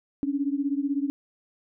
sine beating tone pair, 275.6 / 291.6 Hz, C#4 / D4, -10 / -12 cents, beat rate 16 Hz, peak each -26 / -28 dBFS, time 0.23-1.1 s, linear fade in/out 0 ms, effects none

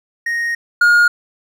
triangle tone pair in turn, 1866 / 1427.1 Hz, A#6 / F6, +1 / +37 cents, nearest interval perfect fourth, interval 464 cents, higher first, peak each -15 / -6 dBFS, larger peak second, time 0.26-0.55 / 0.81-1.08 s, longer first, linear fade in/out 5 ms, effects none

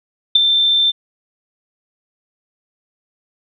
sine tone with ADSR envelope, 3563 Hz, A7, 21 cents sharp, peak -4 dBFS, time 0.35-0.92 s, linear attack 7 ms, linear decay 14 ms, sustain -7 dB, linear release 25 ms, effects none

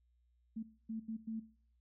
sine tone bursts at uneven times, 222.7 Hz, A3, 21 cents sharp, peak -38 dBFS, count 4, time 0.56-0.63 / 0.89-1 / 1.08-1.17 / 1.27-1.4 s, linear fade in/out 10 ms, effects noise-tail reverb RT60 0.5 s tail -18 dB re dry + added 60 Hz sine -70 dBFS peak until 1.8 s

